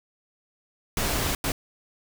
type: noise bursts at uneven times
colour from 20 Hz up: pink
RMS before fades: -26 dBFS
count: 2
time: 0.97-1.35 / 1.44-1.52 s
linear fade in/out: 2 ms
effects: none